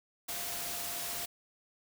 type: tone in noise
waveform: sine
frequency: 696 Hz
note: F5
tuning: 6 cents flat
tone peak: -48 dBFS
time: 0.28-1.26 s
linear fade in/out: 10 ms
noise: white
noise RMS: -38 dBFS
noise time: 0.28-1.26 s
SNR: -13 dB
effects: none